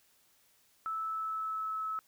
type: tone with pitch glide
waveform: sine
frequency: 1311 to 1297.4 Hz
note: E6 to E6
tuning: -10 to -28 cents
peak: -33 dBFS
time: 0.86-1.99 s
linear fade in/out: 0 ms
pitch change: -18 cents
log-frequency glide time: 1.03-1.79 s
effects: white hiss -68 dBFS RMS until 2.07 s

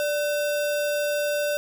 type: tone with sample-and-hold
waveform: sine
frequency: 587.3 Hz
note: D5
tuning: in tune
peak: -22 dBFS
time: 0-1.57 s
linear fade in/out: 0 ms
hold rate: 2100 Hz
effects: none

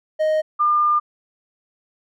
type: tone pair in turn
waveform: triangle / sine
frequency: 622.3 / 1202.9 Hz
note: D#5 / D6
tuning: 0 / +41 cents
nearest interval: major seventh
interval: 1141 cents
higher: second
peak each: -14 dBFS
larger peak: neither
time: 0.19-0.42 / 0.59-1 s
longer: second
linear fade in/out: 20 ms
effects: none

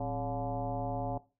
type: tone with frequency modulation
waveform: sine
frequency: 414.4 Hz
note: G#4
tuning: 4 cents flat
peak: -32 dBFS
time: 0-1.18 s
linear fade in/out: 5 ms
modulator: 150 Hz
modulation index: 2.8
effects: noise-tail reverb RT60 0.3 s tail -18 dB re dry

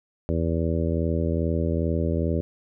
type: harmonic tone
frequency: 82.41 Hz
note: E2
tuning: in tune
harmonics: 1 / 2 / 3 / 4 / 5 / 6 / 7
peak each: -25 / -28 / -30 / -31 / -32 / -33 / -33 dBFS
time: 0.29-2.41 s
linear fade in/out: 0 ms
effects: none

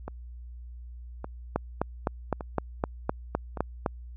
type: two click trains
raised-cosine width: 1 ms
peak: -21 / -11 dBFS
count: 4 / 10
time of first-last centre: 0.08-3.572 / 1.56-3.862 s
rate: 0.859 / 3.91 Hz
effects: added 60 Hz sine -40 dBFS peak until 4.16 s

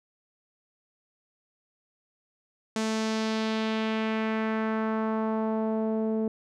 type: tone with low-pass filter sweep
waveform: sawtooth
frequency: 220 Hz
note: A3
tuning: in tune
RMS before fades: -28 dBFS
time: 2.76-6.28 s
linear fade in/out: 2 ms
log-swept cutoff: 7400 to 470 Hz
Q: 1.5
effects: none

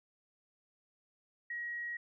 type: tone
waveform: sine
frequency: 1900 Hz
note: A#6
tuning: 33 cents sharp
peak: -37 dBFS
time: 1.5-1.97 s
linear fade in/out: 5 ms
effects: none

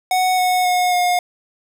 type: tone with pitch steps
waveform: square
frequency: 740 / 731.9 / 723.9 / 716 Hz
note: F#5 / F#5 / F#5 / F5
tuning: 0 / -19 / -38 / +43 cents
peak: -15 dBFS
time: 0.11-1.19 s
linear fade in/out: 2 ms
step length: 270 ms
effects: none

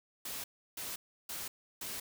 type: noise bursts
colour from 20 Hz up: white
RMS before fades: -41 dBFS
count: 4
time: 0.25-2 s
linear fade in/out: 5 ms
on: 190 ms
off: 330 ms
effects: none

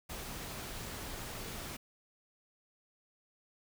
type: noise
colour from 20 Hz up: pink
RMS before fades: -43 dBFS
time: 0.09-1.77 s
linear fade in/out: 10 ms
effects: none

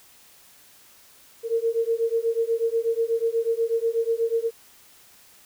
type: beating tone pair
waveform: sine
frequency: 454.4 / 462.6 Hz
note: A#4 / A#4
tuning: -44 / -13 cents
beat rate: 8.2 Hz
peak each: -24 dBFS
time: 1.43-4.51 s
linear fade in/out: 50 ms
effects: white hiss -53 dBFS RMS until 5.45 s

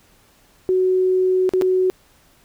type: tone with dropouts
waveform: sine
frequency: 371.3 Hz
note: F#4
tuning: 6 cents sharp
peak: -14 dBFS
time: 0.69-1.9 s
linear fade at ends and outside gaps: 0 ms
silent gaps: 1.492-1.536 / 1.613-1.62 s
effects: pink hiss -55 dBFS RMS until 2.44 s

